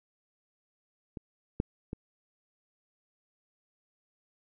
clicks, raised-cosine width 3 ms, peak -26 / -14 / -23 dBFS, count 3, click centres 1.172 / 1.601 / 1.931 s, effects none

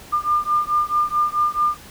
sine beating tone pair, 1200 / 1204.6 Hz, D6 / D6, +37 / +44 cents, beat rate 4.6 Hz, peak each -20 dBFS, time 0.12-1.77 s, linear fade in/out 20 ms, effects pink hiss -42 dBFS RMS until 1.9 s

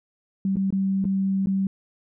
sine tone with dropouts, 193.3 Hz, G3, 24 cents flat, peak -20 dBFS, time 0.45-1.67 s, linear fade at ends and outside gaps 2 ms, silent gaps 0.558-0.568 / 0.705-0.725 / 1.043-1.052 / 1.46-1.47 s, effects none

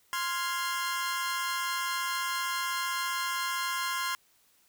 sawtooth chord, F minor, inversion second, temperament equal, 1046.5 / 1396.9 / 1661.2 Hz, C6 / F6 / Ab6, 0 / 0 / 0 cents, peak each -28 / -32 / -34 dBFS, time 0.13-4.15 s, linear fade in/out 0 ms, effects white hiss -66 dBFS RMS until 4.68 s

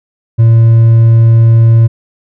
triangle tone with hard clipping, 114.3 Hz, A#2, 34 cents flat, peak -3 dBFS, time 0.38-1.88 s, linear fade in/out 20 ms, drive 5 dB, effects none

